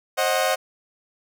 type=chord; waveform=sawtooth; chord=C diminished; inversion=none; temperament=equal with one note detuned; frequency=531.5 / 622.3 / 740 Hz; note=C5 / Eb5 / Gb5; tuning=+27 / 0 / 0 cents; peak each=-20 dBFS; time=0.17-0.56 s; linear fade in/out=20 ms; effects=none